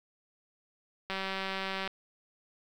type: click train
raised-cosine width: 0.3 ms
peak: -19 dBFS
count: 150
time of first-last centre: 1.1-1.876 s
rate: 192 Hz
effects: 9-bit